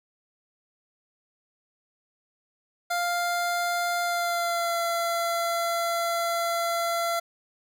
25% pulse tone with pitch glide, 698.5 to 680.2 Hz, F5 to F5, 0 to -46 cents, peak -21 dBFS, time 2.9-7.2 s, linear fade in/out 10 ms, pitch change -46 cents, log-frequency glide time 4.02-4.79 s, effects none

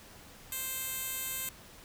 10% pulse tone with band-pass filter, 524 Hz, C5, 2 cents sharp, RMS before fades -37 dBFS, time 0.52-1.49 s, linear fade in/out 2 ms, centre 12000 Hz, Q 1.4, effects pink hiss -53 dBFS RMS until 1.84 s

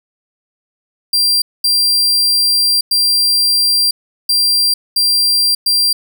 40% pulse tone bursts at uneven times, 4725 Hz, D8, 10 cents sharp, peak -9 dBFS, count 6, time 1.13-1.42 / 1.64-2.81 / 2.91-3.91 / 4.29-4.74 / 4.96-5.55 / 5.66-5.93 s, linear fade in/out 5 ms, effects none

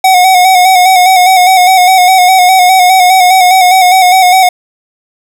square tone with vibrato, 740 Hz, F#5, in tune, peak -3 dBFS, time 0.04-4.49 s, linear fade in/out 5 ms, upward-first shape square, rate 4.9 Hz, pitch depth 39 cents each way, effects none

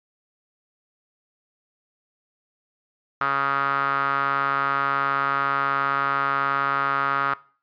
sawtooth tone with band-pass filter, 138.59 Hz, C#3, in tune, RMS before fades -23 dBFS, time 3.21-7.34 s, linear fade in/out 2 ms, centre 1300 Hz, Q 6.6, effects noise-tail reverb RT60 0.4 s tail -20 dB re dry + resampled to 11025 Hz

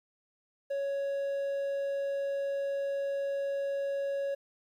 triangle tone, 556 Hz, C#5, 5 cents sharp, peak -28 dBFS, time 0.7-4.35 s, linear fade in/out 10 ms, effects 11-bit

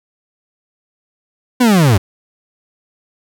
40% pulse linear sweep, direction down, 257.7 to 87.31 Hz, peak -7 dBFS, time 1.6-1.98 s, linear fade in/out 10 ms, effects none

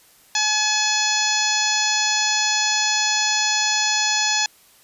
harmonic tone, 851 Hz, G#5, 42 cents sharp, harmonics 1 / 2 / 3 / 4 / 5 / 6 / 7 / 8, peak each -26 / -26 / -26 / -26 / -26 / -26 / -26 / -26 dBFS, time 0.35-4.46 s, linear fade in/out 2 ms, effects white hiss -53 dBFS RMS until 4.83 s + resampled to 32000 Hz

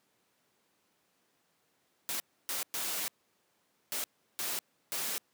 white noise bursts at uneven times, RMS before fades -35 dBFS, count 6, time 2.09-2.2 / 2.49-2.63 / 2.74-3.08 / 3.92-4.04 / 4.39-4.59 / 4.92-5.18 s, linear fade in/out 0 ms, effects pink hiss -73 dBFS RMS until 5.33 s + high-pass 200 Hz 12 dB/octave

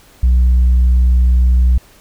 sine tone, 62 Hz, B1, 7 cents sharp, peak -5 dBFS, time 0.23-1.78 s, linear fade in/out 5 ms, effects tanh soft clip ceiling -6 dBFS + pink hiss -46 dBFS RMS until 2 s

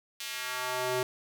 square tone with high-pass filter sweep, 126.7 Hz, B2, 45 cents sharp, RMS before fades -33 dBFS, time 0.2-1.03 s, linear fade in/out 2 ms, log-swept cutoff 3200 to 340 Hz, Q 1.1, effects none

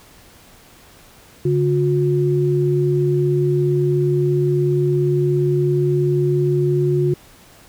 sine tone pair together, 142.7 / 359.8 Hz, D3 / F#4, -49 / -48 cents, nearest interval octave + major third, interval 1601 cents, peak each -17 dBFS, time 1.45-7.14 s, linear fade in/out 5 ms, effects pink hiss -47 dBFS RMS until 7.68 s

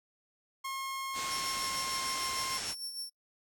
sawtooth tone with pitch glide, 1076 to 1058.1 Hz, C6 to C6, +48 to +19 cents, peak -32 dBFS, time 0.64-2.58 s, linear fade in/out 10 ms, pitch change -29 cents, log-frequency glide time 1.25-2.22 s
white low-pass noise, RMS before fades -40 dBFS, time 1.13-2.75 s, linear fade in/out 50 ms, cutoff 8500 Hz, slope 48 dB/octave
sawtooth tone with tremolo, 5440 Hz, F8, 46 cents flat, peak -33 dBFS, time 1.3-3.1 s, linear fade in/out 20 ms, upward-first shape sine, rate 6.6 Hz, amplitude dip 55%
effects noise-tail reverb RT60 0.1 s tail -24 dB re dry

